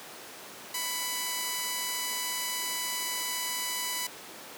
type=tone pair together; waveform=5% pulse; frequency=994.4 / 2253 Hz; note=B5 / C#7; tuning=+12 / +28 cents; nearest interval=octave + major second; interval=1416 cents; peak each=-19 / -29 dBFS; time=0.74-4.07 s; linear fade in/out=5 ms; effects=pink hiss -44 dBFS RMS until 4.57 s + high-pass 300 Hz 12 dB/octave